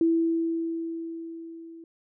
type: tone with level ramp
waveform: sine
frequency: 330.3 Hz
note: E4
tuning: 4 cents sharp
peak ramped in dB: -18 to -42 dBFS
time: 0.01-1.84 s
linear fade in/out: 2 ms
effects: none